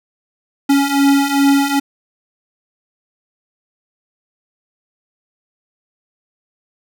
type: beating tone pair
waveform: square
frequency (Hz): 277.2 / 279.7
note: C#4 / C#4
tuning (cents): 0 / +16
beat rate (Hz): 2.5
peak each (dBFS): -17 / -13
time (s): 0.69-1.8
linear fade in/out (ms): 10
effects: none